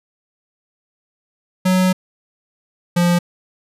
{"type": "tone pair in turn", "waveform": "square", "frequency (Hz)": [185, 174.62], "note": ["F#3", "F3"], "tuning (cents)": [0, 0], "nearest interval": "minor second", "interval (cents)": 100, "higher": "first", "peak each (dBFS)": -13, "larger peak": "neither", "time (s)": [[1.65, 1.93], [2.96, 3.19]], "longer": "first", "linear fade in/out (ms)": 10, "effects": ["resampled to 32000 Hz"]}